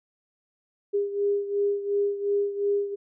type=beating tone pair; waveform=sine; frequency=404.1 / 406.9 Hz; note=G#4 / G#4; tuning=-47 / -35 cents; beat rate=2.8 Hz; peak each=-24 / -29 dBFS; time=0.93-2.96 s; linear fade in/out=20 ms; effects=none